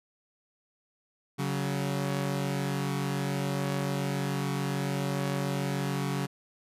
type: tone pair together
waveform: sawtooth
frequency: 140.24 / 187.2 Hz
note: C#3 / F#3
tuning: +20 / +20 cents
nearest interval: perfect fourth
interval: 500 cents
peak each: -26 / -29 dBFS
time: 1.38-6.27 s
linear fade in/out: 20 ms
effects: resampled to 32000 Hz